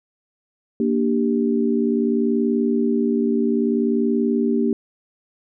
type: chord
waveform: sine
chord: G minor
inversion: first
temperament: equal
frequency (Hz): 233.1 / 293.7 / 392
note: Bb3 / D4 / G4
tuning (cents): 0 / 0 / 0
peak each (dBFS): -19 / -23 / -22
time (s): 0.8-4.73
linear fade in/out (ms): 2
effects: none